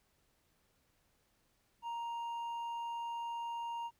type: tone with hard clipping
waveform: sine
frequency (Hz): 935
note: A#5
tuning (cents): +5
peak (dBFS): -39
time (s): 1.82-3.91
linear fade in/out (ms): 50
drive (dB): 4
effects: pink hiss -75 dBFS RMS until 3.99 s